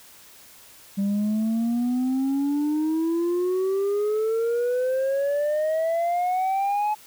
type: exponential sweep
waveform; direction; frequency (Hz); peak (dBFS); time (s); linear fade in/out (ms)
sine; up; 196 to 855; -18; 0.97-6.95; 20
effects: tanh soft clip ceiling -20 dBFS + white hiss -49 dBFS RMS until 7.06 s